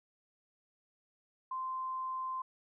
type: tone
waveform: sine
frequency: 1040 Hz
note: C6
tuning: 11 cents flat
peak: -35 dBFS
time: 1.51-2.42 s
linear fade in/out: 5 ms
effects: none